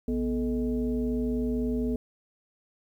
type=tone with frequency modulation; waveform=sine; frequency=245.5 Hz; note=B3; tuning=10 cents flat; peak=-25 dBFS; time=0.08-1.96 s; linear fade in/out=2 ms; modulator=189 Hz; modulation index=0.93; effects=10-bit